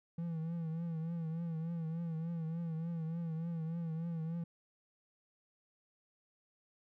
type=tone with vibrato; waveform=triangle; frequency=164.81 Hz; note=E3; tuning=in tune; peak=-34 dBFS; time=0.18-4.44 s; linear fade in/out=5 ms; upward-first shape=triangle; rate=3.4 Hz; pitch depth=75 cents each way; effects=none